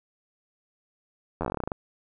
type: slowing click train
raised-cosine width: 1 ms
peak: -15 dBFS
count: 14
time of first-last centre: 1.41-1.718 s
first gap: 11 ms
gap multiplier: 1.12
effects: none